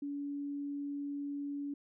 sine tone, 285 Hz, C#4, 48 cents sharp, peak -36 dBFS, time 0.02-1.74 s, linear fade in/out 5 ms, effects none

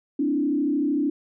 sine tone with frequency modulation, 291.1 Hz, D4, 15 cents flat, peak -20 dBFS, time 0.19-1.1 s, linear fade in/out 5 ms, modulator 33.2 Hz, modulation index 0.99, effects none

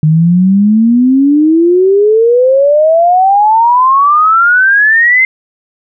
sine exponential sweep, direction up, 151.4 to 2093 Hz, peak -4 dBFS, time 0.03-5.25 s, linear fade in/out 2 ms, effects none

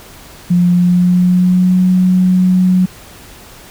sine tone with pitch glide, 176.4 to 183.68 Hz, F3 to F#3, +18 to -12 cents, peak -7 dBFS, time 0.5-2.86 s, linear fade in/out 10 ms, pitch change +70 cents, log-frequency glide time 0.69-1.82 s, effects pink hiss -37 dBFS RMS until 3.7 s

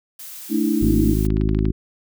blue noise, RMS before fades -36 dBFS, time 0.19-1.27 s, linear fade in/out 5 ms
sine chord, A suspended fourth, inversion none, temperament equal with one note detuned, 220 / 293.7 / 325.1 Hz, A3 / D4 / E4, 0 / 0 / -24 cents, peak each -21 dBFS, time 0.49-1.16 s, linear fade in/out 50 ms
harmonic tone, 52.6 Hz, G#1, 23 cents sharp, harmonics 1 / 2 / 3 / 4 / 5 / 6 / 7, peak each -20 / -23 / -25 / -26 / -27 / -28 / -28 dBFS, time 0.81-1.72 s, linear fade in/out 10 ms
clicks, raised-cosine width 0.3 ms, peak -21 dBFS, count 8, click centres 1.252 / 1.304 / 1.369 / 1.412 / 1.491 / 1.548 / 1.59 / 1.654 s
effects none

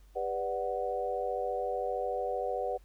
sine chord, G major seventh, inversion none, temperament equal with one note detuned, 398.8 / 493.9 / 587.3 / 740 Hz, G4 / B4 / D5 / F#5, +30 / 0 / 0 / 0 cents, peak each -39 / -34 / -37 / -35 dBFS, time 0.15-2.78 s, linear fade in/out 20 ms, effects added 48 Hz sine -54 dBFS peak until 2.84 s + pink hiss -68 dBFS RMS until 2.84 s

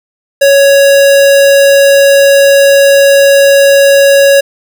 square tone, 556 Hz, C#5, 5 cents sharp, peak -3 dBFS, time 0.41-4.41 s, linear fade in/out 10 ms, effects none

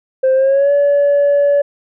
sine tone with pitch glide, 524 to 571.4 Hz, C5 to D5, +2 to -48 cents, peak -7 dBFS, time 0.23-1.62 s, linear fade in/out 10 ms, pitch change +150 cents, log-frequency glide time 0.34-0.72 s, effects tanh soft clip ceiling -7 dBFS

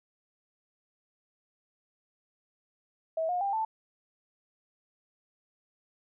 sine tone with pitch steps, 646 / 716.8 / 795.3 / 882.5 Hz, E5 / F5 / G5 / A5, -35 / +45 / +25 / +5 cents, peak -27 dBFS, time 3.17-3.65 s, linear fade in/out 5 ms, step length 120 ms, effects none

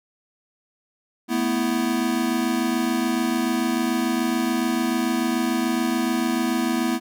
square chord, A suspended second, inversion none, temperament equal, 220 / 246.9 / 329.6 Hz, A3 / B3 / E4, 0 / 0 / 0 cents, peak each -28 / -24 / -26 dBFS, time 1.28-7 s, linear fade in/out 50 ms, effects none

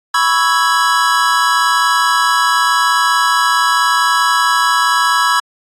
square chord, C# minor seventh, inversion third, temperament equal, 987.8 / 1108.7 / 1318.5 / 1661.2 Hz, B5 / C#6 / E6 / G#6, 0 / 0 / 0 / 0 cents, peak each -17 dBFS, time 0.14-5.4 s, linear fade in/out 5 ms, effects low-pass 9000 Hz 12 dB/octave + AAC 64 kbps

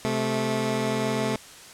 15% pulse tone pair together, 129.7 / 218.1 Hz, C3 / A3, -15 / -15 cents, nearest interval major sixth, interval 900 cents, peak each -22 / -19 dBFS, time 0.05-1.36 s, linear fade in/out 0 ms, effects white hiss -45 dBFS RMS until 1.73 s + low-pass 9000 Hz 12 dB/octave

